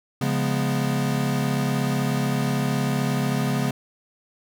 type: chord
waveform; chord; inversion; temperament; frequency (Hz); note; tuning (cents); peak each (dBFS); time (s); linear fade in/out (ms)
square; C# dominant seventh; none; equal; 138.59 / 174.61 / 207.7 / 246.9; C#3 / E#3 / G#3 / B3; 0 / 0 / 0 / 0; -25 / -31 / -29 / -28; 0.21-3.71; 5
effects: none